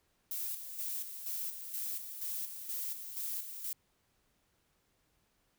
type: noise with tremolo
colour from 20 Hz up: violet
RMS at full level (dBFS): -38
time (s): 0.31-3.73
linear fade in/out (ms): 2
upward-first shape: square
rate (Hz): 2.1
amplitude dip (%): 55
effects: pink hiss -75 dBFS RMS until 5.58 s